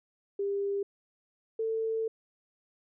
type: tone pair in turn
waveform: sine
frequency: 399.6 / 446.3 Hz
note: G4 / A4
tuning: +33 / +25 cents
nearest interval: major second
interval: 192 cents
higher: second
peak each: -28 dBFS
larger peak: neither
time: 0.39-0.83 / 1.59-2.08 s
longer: second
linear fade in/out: 5 ms
effects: none